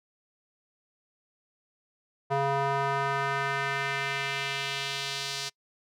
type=tone with band-pass filter sweep; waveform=square; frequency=138.59 Hz; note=C#3; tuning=in tune; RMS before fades=-30 dBFS; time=2.3-5.5 s; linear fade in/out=20 ms; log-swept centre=780 to 4800 Hz; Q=1.5; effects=noise-tail reverb RT60 0.1 s tail -26 dB re dry